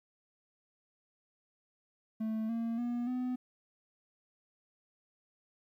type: tone with pitch steps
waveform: triangle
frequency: 220 / 230 / 240.5 / 251.4 Hz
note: A3 / A#3 / B3 / B3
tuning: 0 / -23 / -46 / +31 cents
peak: -30 dBFS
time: 2.2-3.36 s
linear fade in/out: 10 ms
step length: 290 ms
effects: 12-bit